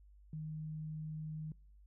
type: tone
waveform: sine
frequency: 155.56 Hz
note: D#3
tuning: in tune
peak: -40 dBFS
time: 0.33-1.52 s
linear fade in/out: 2 ms
effects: noise-tail reverb RT60 0.5 s tail -25 dB re dry + added 50 Hz sine -58 dBFS peak until 1.86 s